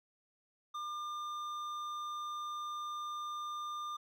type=tone with hard clipping; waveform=triangle; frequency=1200 Hz; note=D6; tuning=37 cents sharp; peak=-40 dBFS; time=0.74-3.97 s; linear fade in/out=10 ms; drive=12 dB; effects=none